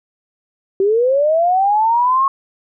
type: linear sweep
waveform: sine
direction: up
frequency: 377.1 to 1100 Hz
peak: -11 dBFS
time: 0.8-2.28 s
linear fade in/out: 2 ms
effects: none